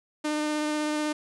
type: tone with vibrato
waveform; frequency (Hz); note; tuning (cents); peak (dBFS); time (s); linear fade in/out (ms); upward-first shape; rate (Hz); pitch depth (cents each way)
sawtooth; 302.2; D4; +50; -22; 0.24-1.13; 10; triangle; 16; 12
effects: resampled to 24000 Hz + 10-bit